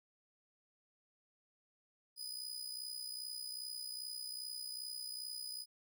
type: tone with amplitude modulation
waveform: sawtooth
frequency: 4978 Hz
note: D#8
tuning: in tune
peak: -37 dBFS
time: 2.16-5.66 s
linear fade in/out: 50 ms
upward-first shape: sine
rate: 62.5 Hz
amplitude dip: 65%
effects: none